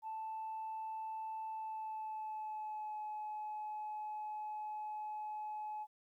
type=tone with pitch glide; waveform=sine; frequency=880 to 851.5 Hz; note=A5 to G#5; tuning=0 to +43 cents; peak=-39 dBFS; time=0.02-5.87 s; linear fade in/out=50 ms; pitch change=-57 cents; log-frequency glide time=1.48-2.99 s; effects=tanh soft clip ceiling -37 dBFS + 13-bit